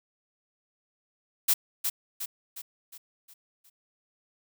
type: noise with echo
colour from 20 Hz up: blue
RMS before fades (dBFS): -22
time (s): 1.48-1.54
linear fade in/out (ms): 10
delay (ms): 360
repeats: 6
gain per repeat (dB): -6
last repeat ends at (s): 3.7
effects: none